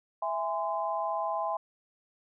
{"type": "chord", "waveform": "sine", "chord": "E augmented", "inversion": "none", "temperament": "just", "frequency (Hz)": [659.3, 824.1, 1030.1], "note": ["E5", "G#5", "B#5"], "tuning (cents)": [0, -14, -27], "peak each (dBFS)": -33, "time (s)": [0.22, 1.57], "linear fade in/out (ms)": 5, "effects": []}